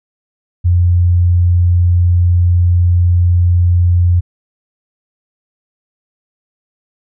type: tone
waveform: sine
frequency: 88 Hz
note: F2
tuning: 14 cents sharp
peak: -7 dBFS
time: 0.64-4.21 s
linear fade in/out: 20 ms
effects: none